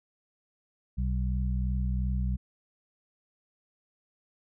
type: harmonic tone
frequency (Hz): 62.8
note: B1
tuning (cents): +30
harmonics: 1 / 2 / 3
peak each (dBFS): -27 / -34 / -35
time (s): 0.97-2.37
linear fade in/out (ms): 20
effects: none